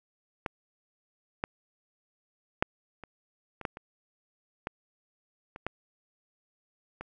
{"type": "clicks", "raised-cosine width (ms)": 0.5, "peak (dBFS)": [-16, -14, -8, -28, -26, -15, -26, -17, -27, -16, -24], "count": 11, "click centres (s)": [0.462, 1.439, 2.625, 3.037, 3.613, 3.652, 3.771, 4.671, 5.561, 5.666, 7.01], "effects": []}